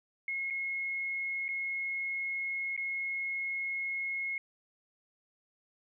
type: tone with dropouts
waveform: sine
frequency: 2166 Hz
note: C#7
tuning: 41 cents flat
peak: -32 dBFS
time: 0.28-4.38 s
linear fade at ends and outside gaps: 2 ms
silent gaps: 0.502-0.506 / 1.482-1.488 / 2.765-2.776 s
effects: none